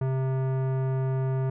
sine tone with tanh clipping, 131.9 Hz, C3, 14 cents sharp, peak -26 dBFS, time 0.01-1.5 s, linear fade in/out 5 ms, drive 17 dB, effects none

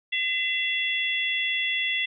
harmonic tone, 678 Hz, E5, 49 cents sharp, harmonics 3 / 4 / 5, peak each -27 / -28 / -29 dBFS, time 0.12-2.06 s, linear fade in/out 10 ms, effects none

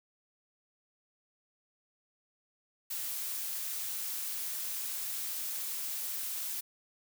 blue noise, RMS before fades -37 dBFS, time 2.9-6.61 s, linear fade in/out 10 ms, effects none

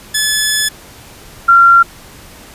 10% pulse / sine tone pair in turn, 1721 / 1375.9 Hz, A6 / F6, -39 / -26 cents, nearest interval major third, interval 387 cents, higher first, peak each -3 dBFS, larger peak neither, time 0.14-0.69 / 1.48-1.83 s, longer first, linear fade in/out 10 ms, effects pink hiss -37 dBFS RMS until 2.54 s + resampled to 32000 Hz

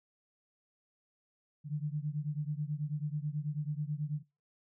sine beating tone pair, 145.8 / 155 Hz, D3 / D#3, -12 / -6 cents, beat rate 9.2 Hz, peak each -35 / -37 dBFS, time 1.64-4.23 s, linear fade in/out 50 ms, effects noise-tail reverb RT60 0.3 s tail -24 dB re dry

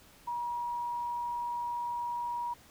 sine tone, 957 Hz, A#5, 45 cents sharp, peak -32 dBFS, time 0.27-2.54 s, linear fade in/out 10 ms, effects pink hiss -58 dBFS RMS until 2.7 s

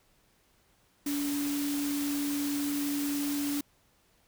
sine tone in noise, 287 Hz, D4, 40 cents flat, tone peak -29 dBFS, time 1.06-3.61 s, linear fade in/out 5 ms, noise white, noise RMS -38 dBFS, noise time 1.06-3.61 s, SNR +6 dB, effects pink hiss -67 dBFS RMS until 4.27 s

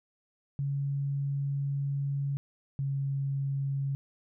sine tone pair in turn, 140 / 137.99 Hz, C#3 / C#3, +18 / -8 cents, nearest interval unison, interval 26 cents, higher first, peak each -28 dBFS, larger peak neither, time 0.59-2.37 / 2.79-3.95 s, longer first, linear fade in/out 0 ms, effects none

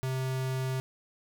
square tone, 130.81 Hz, C3, in tune, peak -30 dBFS, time 0.03-0.8 s, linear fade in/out 0 ms, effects none

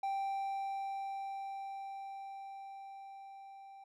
triangle tone with level ramp, 784 Hz, G5, in tune, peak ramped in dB -31 to -49 dBFS, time 0.03-3.84 s, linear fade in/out 5 ms, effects none

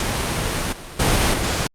pink noise with level steps, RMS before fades -22 / -35 / -17 / -22 dBFS, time 0-1.67 s, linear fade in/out 2 ms, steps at 0.72 / 0.99 / 1.33 s, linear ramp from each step 10 ms, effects low-pass 10000 Hz 12 dB/octave + Opus 48 kbps

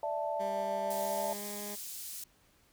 sine chord, D suspended second, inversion none, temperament just, 587.3 / 660.7 / 881 Hz, D5 / E5 / A5, 0 / +4 / +2 cents, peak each -36 dBFS, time 0.03-1.33 s, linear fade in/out 2 ms
15% pulse tone with pitch glide, 198.1 to 205.8 Hz, G3 to G#3, +18 to -16 cents, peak -35 dBFS, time 0.39-1.76 s, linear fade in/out 20 ms, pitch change +66 cents, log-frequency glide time 1.02-1.45 s
pink high-pass noise, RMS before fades -43 dBFS, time 0.9-2.24 s, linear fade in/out 5 ms, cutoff 6500 Hz, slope 12 dB/octave
effects pink hiss -67 dBFS RMS until 2.72 s

